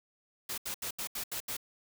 white noise bursts, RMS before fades -37 dBFS, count 7, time 0.49-1.568 s, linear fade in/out 5 ms, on 88 ms, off 77 ms, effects none

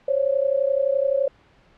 sine tone pair together, 533.3 / 565 Hz, C5 / C#5, +33 / +33 cents, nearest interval minor second, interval 100 cents, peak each -21 / -21 dBFS, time 0.08-1.28 s, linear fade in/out 5 ms, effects pink hiss -56 dBFS RMS until 1.77 s + low-pass 3000 Hz 12 dB/octave

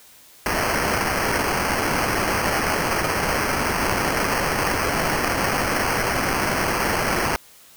blue noise with sample-and-hold, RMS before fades -22 dBFS, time 0.46-7.36 s, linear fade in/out 0 ms, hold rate 3675 Hz, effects white hiss -49 dBFS RMS until 7.76 s

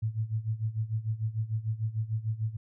sine tone with tremolo, 110.3 Hz, A2, 5 cents sharp, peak -25 dBFS, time 0.02-2.57 s, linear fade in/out 10 ms, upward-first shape sine, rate 6.7 Hz, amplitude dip 85%, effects none

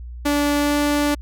sawtooth tone with pitch glide, 290 to 291.8 Hz, D4 to D4, -22 to -11 cents, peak -13 dBFS, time 0.25-1.15 s, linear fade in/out 10 ms, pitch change +11 cents, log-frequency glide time 0.58-0.76 s, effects added 60 Hz sine -31 dBFS peak until 1.21 s

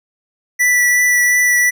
square tone with vibrato, 1965 Hz, B6, 9 cents flat, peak -11 dBFS, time 0.59-1.71 s, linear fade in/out 20 ms, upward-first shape triangle, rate 2.8 Hz, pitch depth 13 cents each way, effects none

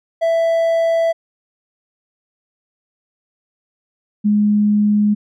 triangle / sine tone pair in turn, 662 / 208.5 Hz, E5 / G#3, +7 / +7 cents, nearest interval octave + minor sixth, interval 2000 cents, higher first, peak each -11 dBFS, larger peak neither, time 0.21-1.13 / 4.24-5.15 s, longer first, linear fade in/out 20 ms, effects none

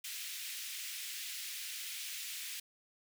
pink high-pass noise, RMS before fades -43 dBFS, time 0.04-2.6 s, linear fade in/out 5 ms, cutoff 2200 Hz, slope 24 dB/octave, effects none

